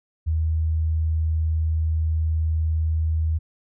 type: tone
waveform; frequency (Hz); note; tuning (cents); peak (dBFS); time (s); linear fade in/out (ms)
sine; 79.6; D#2; +40; -19; 0.26-3.39; 20
effects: none